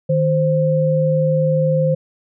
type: tone pair together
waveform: sine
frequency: 155.35 / 523.3 Hz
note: D#3 / C5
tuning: -2 / 0 cents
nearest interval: octave + major sixth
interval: 2102 cents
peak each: -16 dBFS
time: 0.09-1.95 s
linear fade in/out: 10 ms
effects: none